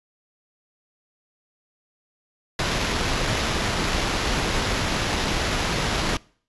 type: noise with sample-and-hold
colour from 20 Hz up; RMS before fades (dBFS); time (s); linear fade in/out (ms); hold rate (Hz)
pink; -24; 2.59-6.17; 2; 8820
effects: noise-tail reverb RT60 0.5 s tail -24 dB re dry + resampled to 24000 Hz